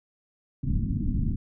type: low-pass noise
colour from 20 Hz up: pink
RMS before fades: -26 dBFS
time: 0.63-1.36 s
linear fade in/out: 10 ms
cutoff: 270 Hz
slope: 48 dB/octave
effects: none